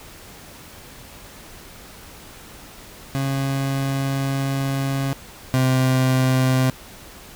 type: tone pair in turn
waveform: 30% pulse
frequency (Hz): 136.4 / 129.87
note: C#3 / C3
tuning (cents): -28 / -13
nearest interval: minor second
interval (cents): 85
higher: first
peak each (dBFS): -18 / -13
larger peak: second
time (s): 3.15-5.13 / 5.54-6.7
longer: first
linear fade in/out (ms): 0
effects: pink hiss -42 dBFS RMS until 7.35 s